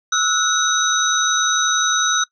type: tone cluster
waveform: sine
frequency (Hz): 1307 / 1458 / 3808 / 6060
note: E6 / F#6 / A#7 / F#8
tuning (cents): -15 / -26 / +36 / +40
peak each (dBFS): -21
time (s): 0.12-2.24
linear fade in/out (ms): 5
effects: noise-tail reverb RT60 0.1 s tail -22 dB re dry